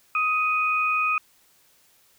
sine tone pair together, 1255.7 / 2489 Hz, D#6 / D#7, +15 / 0 cents, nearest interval octave, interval 1185 cents, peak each -23 dBFS, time 0.15-1.18 s, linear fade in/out 2 ms, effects white hiss -60 dBFS RMS until 2.18 s

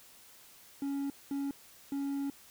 triangle tone bursts at uneven times, 278.9 Hz, C#4, 11 cents sharp, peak -30 dBFS, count 3, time 0.82-1.1 / 1.31-1.51 / 1.92-2.3 s, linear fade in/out 2 ms, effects white hiss -57 dBFS RMS until 2.5 s

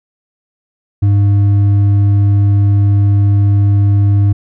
sine tone with hard clipping, 100.8 Hz, G2, 49 cents sharp, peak -8 dBFS, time 1.02-4.33 s, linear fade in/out 10 ms, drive 4 dB, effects none

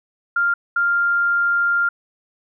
sine tone bursts at uneven times, 1396.9 Hz, F6, in tune, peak -15 dBFS, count 2, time 0.36-0.54 / 0.76-1.89 s, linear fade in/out 5 ms, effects none

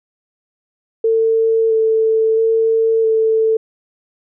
sine tone with vibrato, 446.3 Hz, A4, 25 cents sharp, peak -11 dBFS, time 1.04-3.57 s, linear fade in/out 5 ms, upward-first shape square, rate 0.75 Hz, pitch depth 11 cents each way, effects none

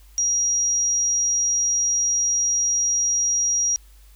sine tone, 5720 Hz, F8, 41 cents sharp, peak -18 dBFS, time 0.18-3.76 s, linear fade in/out 0 ms, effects added 50 Hz sine -46 dBFS peak until 4.15 s + white hiss -57 dBFS RMS until 4.15 s

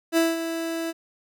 30% pulse tone with ADSR envelope, 329.6 Hz, E4, in tune, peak -14 dBFS, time 0.12-0.93 s, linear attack 50 ms, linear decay 190 ms, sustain -10 dB, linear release 33 ms, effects none

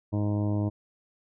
harmonic tone, 103.83 Hz, G#2, in tune, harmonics 1 / 2 / 3 / 4 / 5 / 6 / 7 / 8 / 9 / 10, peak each -26 / -32 / -31 / -43 / -43 / -39 / -49 / -50 / -46 / -53 dBFS, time 0.12-0.7 s, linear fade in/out 20 ms, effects none

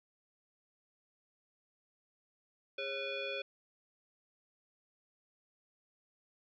sine tone with frequency modulation, 1500 Hz, F#6, 23 cents sharp, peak -36 dBFS, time 2.78-3.42 s, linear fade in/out 5 ms, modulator 954 Hz, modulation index 2, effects 13-bit

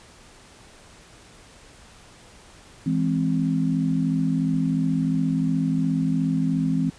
sine chord, E augmented, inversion none, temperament equal, 164.81 / 207.7 / 261.6 Hz, E3 / G#3 / B#3, 0 / 0 / 0 cents, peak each -23 / -28 / -23 dBFS, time 2.86-6.9 s, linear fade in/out 5 ms, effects pink hiss -49 dBFS RMS until 6.98 s + resampled to 22050 Hz

